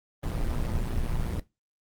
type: noise with amplitude modulation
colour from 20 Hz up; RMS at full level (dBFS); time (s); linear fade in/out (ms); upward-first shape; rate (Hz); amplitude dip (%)
brown; -25; 0.23-1.4; 5; sine; 117; 60
effects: noise-tail reverb RT60 0.2 s tail -17 dB re dry + Opus 24 kbps